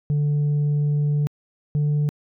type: tone pair in turn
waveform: sine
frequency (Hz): 146.83 / 147.85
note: D3 / D3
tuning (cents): 0 / +12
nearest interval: unison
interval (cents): 12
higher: second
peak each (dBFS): -15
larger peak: neither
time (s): 0.1-1.27 / 1.75-2.09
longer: first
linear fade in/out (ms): 0
effects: tanh soft clip ceiling -17 dBFS